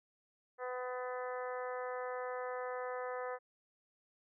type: harmonic tone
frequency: 251.2 Hz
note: B3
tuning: 30 cents sharp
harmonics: 2 / 3 / 4 / 5 / 6 / 7 / 8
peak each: -40 / -46 / -47 / -47 / -53 / -50 / -56 dBFS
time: 0.58-3.39 s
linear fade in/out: 50 ms
effects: none